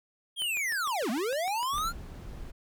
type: linear two-way sweep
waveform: square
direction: down then up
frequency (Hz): 3300 to 202.2 to 1427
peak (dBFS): -29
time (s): 0.36-1.93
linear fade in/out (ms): 50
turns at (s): 1.1
type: click train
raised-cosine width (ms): 0.3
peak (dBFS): -28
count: 10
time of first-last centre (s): 0.42-1.782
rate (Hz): 6.61
type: noise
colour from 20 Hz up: brown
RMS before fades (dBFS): -41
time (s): 1.72-2.52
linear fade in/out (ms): 20
effects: none